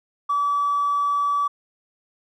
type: tone with tanh clipping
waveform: triangle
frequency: 1149 Hz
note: D6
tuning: 38 cents flat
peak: -18 dBFS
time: 0.29-1.48 s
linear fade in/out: 10 ms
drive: 1 dB
effects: none